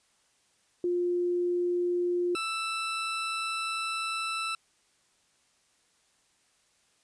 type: tone pair in turn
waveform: sine / 20% pulse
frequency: 352.8 / 1324.3 Hz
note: F4 / E6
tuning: +18 / +8 cents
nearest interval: octave + major seventh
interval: 2290 cents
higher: second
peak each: -25 dBFS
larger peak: neither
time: 0.84-2.35 / 2.35-4.55 s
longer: second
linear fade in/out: 2 ms
effects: white hiss -68 dBFS RMS until 7.03 s + resampled to 22050 Hz